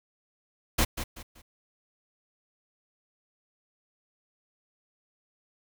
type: noise with echo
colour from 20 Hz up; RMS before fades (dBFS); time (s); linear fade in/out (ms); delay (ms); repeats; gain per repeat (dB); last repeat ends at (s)
pink; -23; 0.78-0.85; 10; 190; 3; -10; 1.42
effects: none